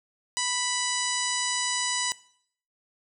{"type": "harmonic tone", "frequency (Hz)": 988, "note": "B5", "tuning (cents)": 0, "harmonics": [1, 2, 3, 4, 5, 6, 7, 8, 9], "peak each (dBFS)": [-34, -34, -34, -34, -34, -34, -34, -34, -34], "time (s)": [0.37, 2.12], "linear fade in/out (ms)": 0, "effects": ["noise-tail reverb RT60 0.6 s tail -19 dB re dry"]}